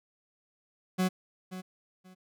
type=tone with echo; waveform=40% pulse; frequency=185 Hz; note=F#3; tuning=in tune; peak=-24 dBFS; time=0.98-1.09 s; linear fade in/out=20 ms; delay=530 ms; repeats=2; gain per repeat=-13 dB; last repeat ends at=2.15 s; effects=none